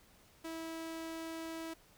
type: tone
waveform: sawtooth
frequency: 325.9 Hz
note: E4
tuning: 20 cents flat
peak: -37 dBFS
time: 0.44-1.74 s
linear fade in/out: 10 ms
effects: pink hiss -64 dBFS RMS until 1.97 s